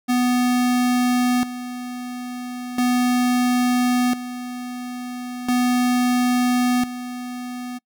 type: tone with tremolo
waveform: square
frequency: 247.6 Hz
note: B3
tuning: 5 cents sharp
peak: -17 dBFS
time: 0.08-7.79 s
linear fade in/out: 20 ms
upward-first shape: square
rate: 0.37 Hz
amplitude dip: 75%
effects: noise-tail reverb RT60 0.1 s tail -24 dB re dry